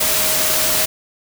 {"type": "tone in noise", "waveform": "sine", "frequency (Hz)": 626, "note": "D#5", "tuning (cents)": 10, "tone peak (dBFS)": -28, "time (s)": [0, 0.86], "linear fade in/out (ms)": 10, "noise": "white", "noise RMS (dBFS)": -17, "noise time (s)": [0, 0.86], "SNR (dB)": -14, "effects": []}